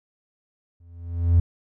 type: tone with exponential growth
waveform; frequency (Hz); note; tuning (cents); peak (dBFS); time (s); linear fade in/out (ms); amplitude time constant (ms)
triangle; 85.4; F2; -38; -8; 0.8-1.4; 5; 130
effects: tanh soft clip ceiling -8 dBFS